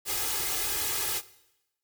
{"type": "noise with comb filter", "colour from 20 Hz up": "white", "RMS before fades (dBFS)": -30, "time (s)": [0.05, 1.22], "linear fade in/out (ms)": 50, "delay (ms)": 2.4, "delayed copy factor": 0.85, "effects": ["noise-tail reverb RT60 0.9 s tail -18 dB re dry"]}